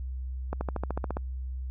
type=accelerating click train; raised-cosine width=1 ms; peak=-17 dBFS; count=10; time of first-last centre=0.53-1.169 s; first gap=80 ms; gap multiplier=0.97; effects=added 64 Hz sine -32 dBFS peak until 1.7 s